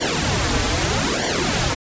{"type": "noise with flanger", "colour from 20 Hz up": "pink", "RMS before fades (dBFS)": -20, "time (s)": [0, 1.75], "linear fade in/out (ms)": 20, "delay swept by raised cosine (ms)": [0.77, 5.67], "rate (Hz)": 0.8, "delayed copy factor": -1, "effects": ["resampled to 16000 Hz"]}